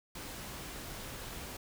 pink noise, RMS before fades -44 dBFS, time 0.15-1.57 s, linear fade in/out 5 ms, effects none

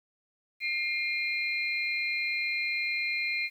sine tone cluster, 2115 / 2421 / 4129 Hz, C7 / D#7 / C8, +18 / -48 / -24 cents, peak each -31 / -31 / -38 dBFS, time 0.6-3.5 s, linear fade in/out 50 ms, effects 10-bit

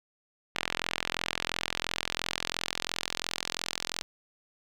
sawtooth tone with band-pass filter sweep, 42.9 Hz, F1, 30 cents flat, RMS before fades -35 dBFS, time 0.55-4.02 s, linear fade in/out 0 ms, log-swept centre 2700 to 4700 Hz, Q 1.2, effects none

